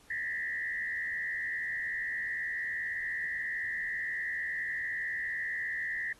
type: tone with frequency modulation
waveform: sine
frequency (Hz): 1864.7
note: A#6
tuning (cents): 0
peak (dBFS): -32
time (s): 0.1-6.13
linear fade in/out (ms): 5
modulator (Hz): 80.1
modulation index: 1.5
effects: pink hiss -61 dBFS RMS until 6.19 s + AAC 32 kbps